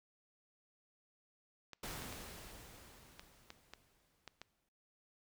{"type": "clicks", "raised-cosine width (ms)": 0.2, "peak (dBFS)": -31, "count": 9, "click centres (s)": [1.733, 1.911, 2.021, 2.126, 3.195, 3.504, 3.736, 4.277, 4.416]}
{"type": "noise with exponential decay", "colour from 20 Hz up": "pink", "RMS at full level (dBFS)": -44, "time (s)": [1.83, 4.69], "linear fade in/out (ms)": 5, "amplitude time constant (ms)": 620}
{"effects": ["noise-tail reverb RT60 0.7 s tail -24 dB re dry"]}